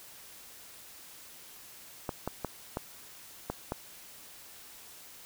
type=clicks; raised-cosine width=1 ms; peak=-18 dBFS; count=6; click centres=2.092 / 2.276 / 2.447 / 2.771 / 3.5 / 3.721 s; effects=white hiss -51 dBFS RMS until 5.25 s